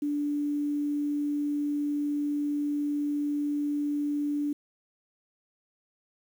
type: tone with quantisation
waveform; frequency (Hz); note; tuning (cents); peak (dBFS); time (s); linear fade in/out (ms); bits
sine; 291.7; D4; -12; -26; 0.02-4.53; 5; 9
effects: none